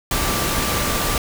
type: tone in noise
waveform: sine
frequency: 1174.7 Hz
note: D6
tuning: in tune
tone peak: -28 dBFS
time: 0.11-1.18 s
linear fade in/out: 2 ms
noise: pink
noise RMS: -21 dBFS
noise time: 0.11-1.18 s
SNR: -10 dB
effects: none